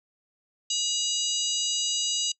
harmonic tone with a mistuned harmonic, 962 Hz, B5, 46 cents flat, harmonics 3 / 4 / 5 / 6 / 7 / 8, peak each -30 / -31 / -32 / -33 / -33 / -34 dBFS, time 0.7-2.32 s, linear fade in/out 5 ms, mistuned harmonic 6, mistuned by +84 cents, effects noise-tail reverb RT60 0.1 s tail -25 dB re dry

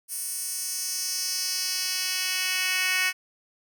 10% pulse tone with high-pass filter sweep, 370 Hz, F#4, in tune, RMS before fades -28 dBFS, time 0.08-3.13 s, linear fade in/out 50 ms, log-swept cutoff 9500 to 2200 Hz, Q 1.7, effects none

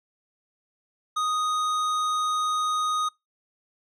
sine tone with hard clipping, 1244.5 Hz, D#6, in tune, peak -25 dBFS, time 1.16-3.09 s, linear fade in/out 10 ms, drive 12 dB, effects noise-tail reverb RT60 0.2 s tail -25 dB re dry

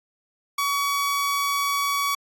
sawtooth tone, 1131 Hz, C#6, 34 cents sharp, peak -18 dBFS, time 0.58-2.15 s, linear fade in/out 5 ms, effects AAC 64 kbps

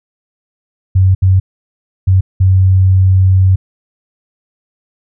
sine tone bursts at uneven times, 94.2 Hz, F#2, 32 cents sharp, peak -5 dBFS, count 4, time 0.95-1.15 / 1.22-1.4 / 2.07-2.21 / 2.4-3.56 s, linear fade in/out 10 ms, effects none

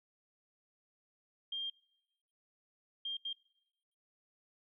sine tone bursts at uneven times, 3200 Hz, G7, 35 cents sharp, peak -36 dBFS, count 3, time 1.52-1.7 / 3.05-3.17 / 3.25-3.33 s, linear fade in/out 5 ms, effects noise-tail reverb RT60 0.9 s tail -23 dB re dry

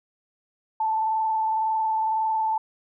sine tone with frequency modulation, 880 Hz, A5, in tune, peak -21 dBFS, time 0.8-2.58 s, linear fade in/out 5 ms, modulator 21.9 Hz, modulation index 0.58, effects none

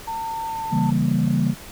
sine tone with pitch glide, 900 to 891.2 Hz, A5 to A5, +39 to +22 cents, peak -25 dBFS, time 0.07-0.91 s, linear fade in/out 10 ms, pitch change -17 cents, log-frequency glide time 0.47-0.77 s
sine chord, C# diminished seventh, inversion none, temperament equal with one note detuned, 138.59 / 164.81 / 196 / 232.3 Hz, C#3 / E3 / G3 / Bb3, 0 / 0 / 0 / -6 cents, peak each -22 dBFS, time 0.7-1.55 s, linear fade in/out 50 ms
effects tanh soft clip ceiling -9 dBFS + pink hiss -40 dBFS RMS until 1.71 s

